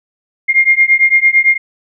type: beating tone pair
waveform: sine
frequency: 2118 / 2126.9 Hz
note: C7 / C7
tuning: +21 / +28 cents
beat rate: 8.9 Hz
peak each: -10 dBFS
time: 0.48-1.58 s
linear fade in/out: 20 ms
effects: none